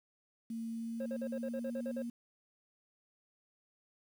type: tone with pitch glide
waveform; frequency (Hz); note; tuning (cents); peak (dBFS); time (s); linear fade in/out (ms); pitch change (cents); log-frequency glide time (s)
sine; 227.7 to 236.4; A#3 to A#3; -40 to +24; -37; 0.5-2.1; 5; +64; 0.67-1.81
type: tone bursts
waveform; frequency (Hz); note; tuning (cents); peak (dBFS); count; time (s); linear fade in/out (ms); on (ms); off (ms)
triangle; 537; C5; +45; -35; 10; 1-2.023; 5; 60; 47
effects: tanh soft clip ceiling -26 dBFS + 10-bit